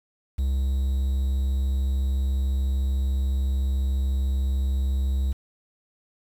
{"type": "tone", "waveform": "triangle", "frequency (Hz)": 66.9, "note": "C2", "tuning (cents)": 39, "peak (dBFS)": -19, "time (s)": [0.38, 5.33], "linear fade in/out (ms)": 10, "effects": ["8-bit"]}